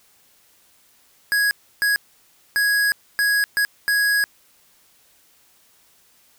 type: tone bursts at uneven times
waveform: square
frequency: 1661.2 Hz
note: G#6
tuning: in tune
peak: -17 dBFS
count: 6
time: 1.32-1.51 / 1.82-1.96 / 2.56-2.92 / 3.19-3.44 / 3.57-3.65 / 3.88-4.24 s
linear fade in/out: 0 ms
effects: white hiss -57 dBFS RMS until 6.38 s